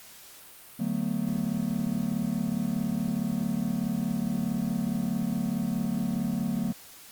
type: chord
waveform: triangle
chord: B minor seventh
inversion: first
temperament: just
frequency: 148.16 / 185.21 / 222.2 / 246.9 Hz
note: D3 / F#3 / A3 / B3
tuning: +16 / +2 / +17 / 0 cents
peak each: -34 / -29 / -28 / -31 dBFS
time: 0.79-6.73 s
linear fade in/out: 10 ms
effects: white hiss -49 dBFS RMS until 7.11 s + Opus 48 kbps